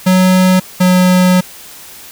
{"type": "tone pair in turn", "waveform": "square", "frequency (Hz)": [185, 182.56], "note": ["F#3", "F#3"], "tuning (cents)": [0, -23], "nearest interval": "unison", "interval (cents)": 23, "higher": "first", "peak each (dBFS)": -7, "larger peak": "neither", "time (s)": [[0.06, 0.6], [0.8, 1.41]], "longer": "second", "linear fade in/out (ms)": 10, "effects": ["white hiss -34 dBFS RMS until 2.11 s"]}